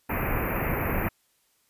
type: band-stop noise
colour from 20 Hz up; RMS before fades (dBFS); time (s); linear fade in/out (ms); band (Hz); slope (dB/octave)
pink; -27; 0.09-1.09; 10; 2600 to 12000; 96
effects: white hiss -68 dBFS RMS until 1.69 s + resampled to 32000 Hz